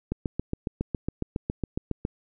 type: click train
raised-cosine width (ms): 3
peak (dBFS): -14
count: 15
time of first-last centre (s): 0.12-2.051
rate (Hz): 7.25
effects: none